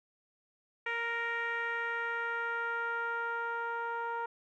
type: tone with low-pass filter sweep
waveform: 10% pulse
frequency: 466.2 Hz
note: A#4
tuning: in tune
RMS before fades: -35 dBFS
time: 0.86-4.26 s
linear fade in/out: 5 ms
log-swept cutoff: 2100 to 1100 Hz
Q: 3
effects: none

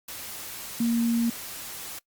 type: tone in noise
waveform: sine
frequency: 233.1 Hz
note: A#3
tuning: in tune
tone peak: -21 dBFS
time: 0.8-1.3 s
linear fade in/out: 5 ms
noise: white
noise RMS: -38 dBFS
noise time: 0.08-1.99 s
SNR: +14 dB
effects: noise-tail reverb RT60 0.1 s tail -22 dB re dry + Opus 48 kbps

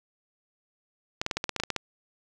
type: clicks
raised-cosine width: 0.2 ms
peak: -11 dBFS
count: 11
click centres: 1.215 / 1.264 / 1.312 / 1.37 / 1.441 / 1.493 / 1.563 / 1.6 / 1.636 / 1.703 / 1.763 s
effects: none

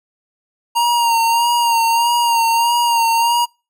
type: tone with vibrato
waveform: square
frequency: 934 Hz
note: A#5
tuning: 3 cents sharp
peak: -13 dBFS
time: 0.75-3.46 s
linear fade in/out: 20 ms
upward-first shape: sine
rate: 1.6 Hz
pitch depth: 37 cents each way
effects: noise-tail reverb RT60 0.3 s tail -25 dB re dry

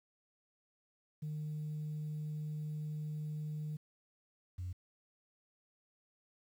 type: tone pair in turn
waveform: sine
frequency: 152.1 / 90.44 Hz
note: D#3 / F#2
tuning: -39 / -39 cents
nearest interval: major sixth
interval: 900 cents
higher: first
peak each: -36 / -37 dBFS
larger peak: first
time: 1.22-3.77 / 4.58-4.73 s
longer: first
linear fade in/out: 10 ms
effects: tanh soft clip ceiling -35 dBFS + 11-bit

